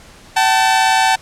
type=tone pair together; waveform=sawtooth; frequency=764 / 881.6 Hz; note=G5 / A5; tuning=-45 / +3 cents; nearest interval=major second; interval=248 cents; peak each=-10 dBFS; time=0.36-1.16 s; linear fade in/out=10 ms; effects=pink hiss -42 dBFS RMS until 1.21 s + low-pass 9000 Hz 12 dB/octave